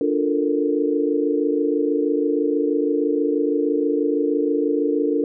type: chord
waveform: sine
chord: Bb major seventh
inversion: first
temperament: equal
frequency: 293.7 / 349.2 / 440 / 466.2 Hz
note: D4 / F4 / A4 / Bb4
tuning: 0 / 0 / 0 / 0 cents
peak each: -21 / -25 / -23 / -24 dBFS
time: 0.01-5.24 s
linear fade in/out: 2 ms
effects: none